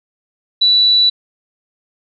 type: tone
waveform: sine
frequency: 3951 Hz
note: B7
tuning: in tune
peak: -8 dBFS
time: 0.61-1.1 s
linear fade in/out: 10 ms
effects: none